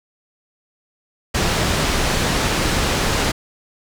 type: low-pass noise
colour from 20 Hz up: pink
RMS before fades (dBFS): -19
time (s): 1.34-3.32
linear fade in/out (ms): 10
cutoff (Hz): 7200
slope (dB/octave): 12
effects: none